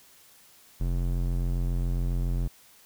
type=tone with band-pass filter; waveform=square; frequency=43.65 Hz; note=F1; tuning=in tune; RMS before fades=-27 dBFS; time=0.8-2.48 s; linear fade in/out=10 ms; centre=94 Hz; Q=0.72; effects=white hiss -56 dBFS RMS until 2.85 s